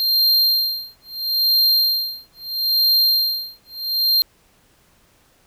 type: tone with tremolo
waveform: square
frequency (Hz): 4186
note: C8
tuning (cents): 0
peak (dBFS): -13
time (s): 0-4.22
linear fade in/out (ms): 0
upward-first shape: sine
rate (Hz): 0.76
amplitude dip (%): 100
effects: pink hiss -57 dBFS RMS until 5.46 s